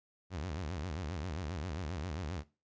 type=tone with vibrato; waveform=sawtooth; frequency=82.8 Hz; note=E2; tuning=8 cents sharp; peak=-33 dBFS; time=0.3-2.44 s; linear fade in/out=50 ms; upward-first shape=sine; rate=7.5 Hz; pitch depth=250 cents each way; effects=noise-tail reverb RT60 0.3 s tail -19 dB re dry + resampled to 16000 Hz